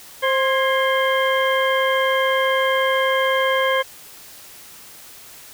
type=harmonic tone with a mistuned harmonic; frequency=528 Hz; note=C5; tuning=16 cents sharp; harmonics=1 / 2 / 3 / 4 / 6; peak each=-19 / -22 / -24 / -25 / -27 dBFS; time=0.22-3.83 s; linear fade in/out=20 ms; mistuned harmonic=3; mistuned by=+58 cents; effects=white hiss -42 dBFS RMS until 5.53 s